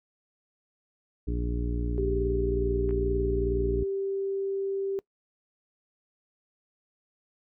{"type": "harmonic tone", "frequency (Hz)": 59.1, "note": "A#1", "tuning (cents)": 24, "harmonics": [1, 2, 3, 4, 5, 6, 7], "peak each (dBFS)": [-28, -36, -39, -43, -35, -46, -40], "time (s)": [1.27, 3.84], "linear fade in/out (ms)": 10}
{"type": "tone", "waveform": "sine", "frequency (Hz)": 391.4, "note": "G4", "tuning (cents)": -3, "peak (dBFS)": -27, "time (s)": [1.98, 4.99], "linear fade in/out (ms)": 0}
{"type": "clicks", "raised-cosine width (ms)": 0.5, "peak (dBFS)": -34, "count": 2, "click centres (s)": [2.892, 2.909]}
{"effects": ["noise-tail reverb RT60 0.1 s tail -23 dB re dry"]}